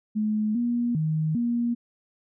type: tone with pitch steps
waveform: sine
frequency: 213.8 / 239.1 / 156.4 / 237.3 Hz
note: A3 / A#3 / D#3 / A#3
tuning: -49 / +44 / +9 / +31 cents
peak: -22 dBFS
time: 0.15-1.75 s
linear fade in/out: 20 ms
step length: 400 ms
effects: none